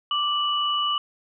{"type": "tone pair together", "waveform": "sine", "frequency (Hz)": [1174.7, 2951], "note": ["D6", "F#7"], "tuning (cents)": [0, -5], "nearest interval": "octave + major third", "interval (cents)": 1595, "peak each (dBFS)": -24, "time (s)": [0.11, 0.98], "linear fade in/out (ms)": 2, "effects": []}